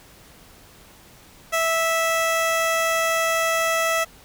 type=tone; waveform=15% pulse; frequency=656 Hz; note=E5; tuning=9 cents flat; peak=-13 dBFS; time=1.52-4.05 s; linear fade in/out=20 ms; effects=pink hiss -49 dBFS RMS until 4.24 s